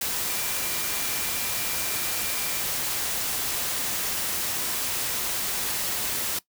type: tone in noise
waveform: sine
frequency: 2369 Hz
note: D7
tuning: 14 cents sharp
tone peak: -39 dBFS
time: 0.29-2.62 s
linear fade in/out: 5 ms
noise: white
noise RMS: -28 dBFS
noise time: 0.01-6.39 s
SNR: -14 dB
effects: noise-tail reverb RT60 0.1 s tail -19 dB re dry